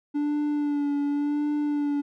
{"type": "tone with vibrato", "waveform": "triangle", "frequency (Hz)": 291, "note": "D4", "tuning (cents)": -16, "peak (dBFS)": -21, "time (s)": [0.14, 2.02], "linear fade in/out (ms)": 20, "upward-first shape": "sine", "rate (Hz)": 0.9, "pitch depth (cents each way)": 28, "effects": []}